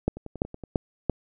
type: two click trains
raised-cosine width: 2 ms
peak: -9 / -24 dBFS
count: 4 / 6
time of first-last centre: 0.08-1.097 / 0.17-0.637 s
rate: 2.95 / 10.7 Hz
effects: none